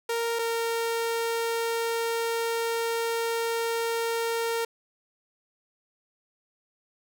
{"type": "tone pair in turn", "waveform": "sawtooth", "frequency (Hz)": [464.1, 460.6], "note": ["A#4", "A#4"], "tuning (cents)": [-8, -21], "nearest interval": "unison", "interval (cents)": 13, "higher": "first", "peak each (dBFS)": -22, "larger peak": "neither", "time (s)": [[0.09, 0.39], [0.39, 4.65]], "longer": "second", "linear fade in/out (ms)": 5, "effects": []}